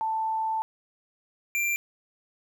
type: tone pair in turn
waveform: sine / square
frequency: 884 / 2368 Hz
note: A5 / D7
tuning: +8 / +14 cents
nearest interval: octave + perfect fourth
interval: 1706 cents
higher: second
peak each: -25 dBFS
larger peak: neither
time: 0.01-0.62 / 1.55-1.76 s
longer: first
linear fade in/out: 0 ms
effects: 11-bit